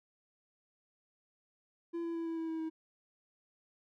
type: tone with pitch steps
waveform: triangle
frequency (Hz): 338.2 / 335.1 / 332 / 329 / 325.9 / 322.9 / 320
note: E4 / E4 / E4 / E4 / E4 / E4 / D#4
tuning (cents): +44 / +29 / +12 / -3 / -20 / -36 / +49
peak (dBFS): -33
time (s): 1.93-2.7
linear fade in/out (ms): 20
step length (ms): 110
effects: none